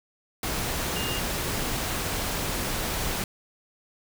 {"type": "tone in noise", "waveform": "sine", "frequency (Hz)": 2821, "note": "F7", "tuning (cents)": 17, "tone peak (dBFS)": -33, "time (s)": [0.96, 1.19], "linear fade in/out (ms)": 2, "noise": "pink", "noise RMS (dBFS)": -29, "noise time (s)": [0.43, 3.24], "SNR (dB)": -7, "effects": []}